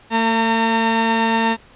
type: tone pair together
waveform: sawtooth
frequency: 225.6 / 910.8 Hz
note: A3 / A#5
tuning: +44 / -40 cents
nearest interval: 2 octaves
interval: 2416 cents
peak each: -14 dBFS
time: 0.1-1.57 s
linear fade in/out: 50 ms
effects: pink hiss -48 dBFS RMS until 1.75 s + resampled to 8000 Hz